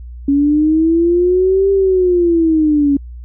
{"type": "linear two-way sweep", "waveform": "sine", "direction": "up then down", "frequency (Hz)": [277.3, 395, 277.3], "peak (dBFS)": -9, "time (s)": [0.28, 2.97], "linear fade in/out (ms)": 5, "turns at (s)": 1.71, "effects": ["added 60 Hz sine -28 dBFS peak until 3.24 s"]}